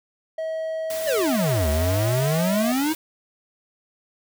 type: tone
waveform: triangle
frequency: 641 Hz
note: E5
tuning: 49 cents flat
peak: -23 dBFS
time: 0.38-2.72 s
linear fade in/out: 5 ms
type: noise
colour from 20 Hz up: white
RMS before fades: -34 dBFS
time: 0.9-2.95 s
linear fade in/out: 2 ms
type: exponential two-way sweep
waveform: square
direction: down then up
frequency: 632 to 72 to 325.2 Hz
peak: -21 dBFS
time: 1.06-2.94 s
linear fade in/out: 20 ms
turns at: 1.69 s
effects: none